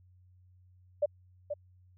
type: tone with echo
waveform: sine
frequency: 587.3 Hz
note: D5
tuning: in tune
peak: -23 dBFS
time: 1.02-1.06 s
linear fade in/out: 10 ms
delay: 480 ms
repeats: 1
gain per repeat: -8 dB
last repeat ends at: 1.54 s
effects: added 91 Hz sine -58 dBFS peak until 1.97 s